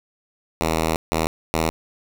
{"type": "tone bursts at uneven times", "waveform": "5% pulse", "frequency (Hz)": 80.4, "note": "E2", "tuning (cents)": -43, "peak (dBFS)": -8, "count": 3, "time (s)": [[0.61, 0.96], [1.12, 1.27], [1.54, 1.7]], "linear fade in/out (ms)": 0, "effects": []}